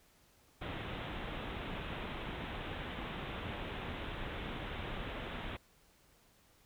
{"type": "low-pass noise", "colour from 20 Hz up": "pink", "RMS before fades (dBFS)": -42, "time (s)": [0.61, 5.57], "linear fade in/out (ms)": 10, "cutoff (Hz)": 3700, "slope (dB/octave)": 96, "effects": ["pink hiss -67 dBFS RMS until 6.65 s"]}